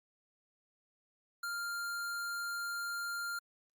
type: tone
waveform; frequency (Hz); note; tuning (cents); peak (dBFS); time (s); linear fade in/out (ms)
square; 1396.9; F6; 0; -37; 1.43-3.39; 5
effects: Opus 48 kbps